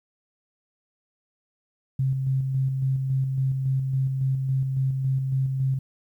sine tone with tremolo, 133.2 Hz, C3, 31 cents sharp, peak -20 dBFS, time 1.99-5.79 s, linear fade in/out 5 ms, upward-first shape square, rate 3.6 Hz, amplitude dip 35%, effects 10-bit

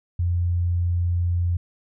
sine tone, 87.31 Hz, F2, in tune, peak -19 dBFS, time 0.19-1.57 s, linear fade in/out 5 ms, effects none

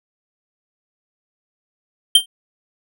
square tone with exponential decay, 3153 Hz, G7, 9 cents sharp, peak -4 dBFS, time 2.15-2.26 s, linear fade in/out 5 ms, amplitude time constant 22 ms, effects none

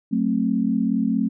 sine chord, F# diminished, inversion none, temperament just, 185 / 222 / 266.4 Hz, F#3 / A3 / C4, 0 / +16 / +31 cents, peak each -25 / -21 / -23 dBFS, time 0.11-1.29 s, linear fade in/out 20 ms, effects none

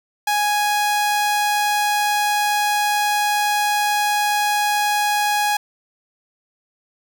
sawtooth tone, 830.6 Hz, G#5, in tune, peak -13 dBFS, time 0.27-5.57 s, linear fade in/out 5 ms, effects none

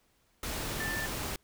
sine tone in noise, 1771 Hz, A6, 11 cents sharp, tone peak -34 dBFS, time 0.8-1.06 s, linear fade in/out 2 ms, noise pink, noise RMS -36 dBFS, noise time 0.43-1.36 s, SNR -1 dB, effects pink hiss -70 dBFS RMS until 1.43 s

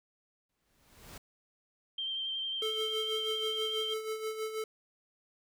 pink noise with exponential growth, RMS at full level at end -46 dBFS, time 0.49-1.18 s, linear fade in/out 5 ms, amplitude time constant 150 ms
sine tone with vibrato, 3149 Hz, G7, 7 cents sharp, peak -33 dBFS, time 1.98-3.94 s, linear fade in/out 5 ms, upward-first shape triangle, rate 11 Hz, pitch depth 22 cents each way
square tone with tremolo, 437 Hz, A4, 12 cents flat, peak -33 dBFS, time 2.62-4.64 s, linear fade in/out 2 ms, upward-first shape sine, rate 6.2 Hz, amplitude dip 60%
effects none

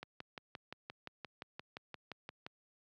click train, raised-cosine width 0.3 ms, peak -28 dBFS, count 15, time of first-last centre 0.03-2.465 s, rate 5.75 Hz, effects high-pass 100 Hz 12 dB/octave

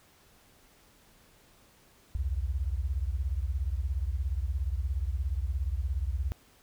sine beating tone pair, 61.6 / 78.6 Hz, B1 / D#2, -4 / +18 cents, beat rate 17 Hz, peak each -30 / -32 dBFS, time 2.15-6.32 s, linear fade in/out 0 ms, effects pink hiss -61 dBFS RMS until 6.62 s

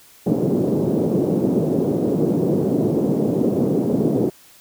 white band-pass noise, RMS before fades -19 dBFS, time 0.26-4.3 s, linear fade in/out 10 ms, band 140 to 420 Hz, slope 24 dB/octave, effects white hiss -49 dBFS RMS until 4.6 s

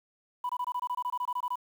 sine tone bursts, 987.8 Hz, B5, in tune, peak -27 dBFS, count 15, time 0.44-1.557 s, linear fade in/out 5 ms, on 53 ms, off 23 ms, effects tanh soft clip ceiling -26 dBFS + 9-bit

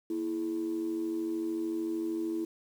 sine tone with amplitude modulation, 330 Hz, E4, 2 cents sharp, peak -26 dBFS, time 0.1-2.45 s, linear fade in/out 5 ms, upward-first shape sine, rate 93.3 Hz, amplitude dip 70%, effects tanh soft clip ceiling -24 dBFS + 9-bit

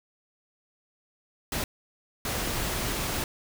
pink noise bursts at uneven times, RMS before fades -30 dBFS, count 2, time 1.52-1.64 / 2.25-3.24 s, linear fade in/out 2 ms, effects none

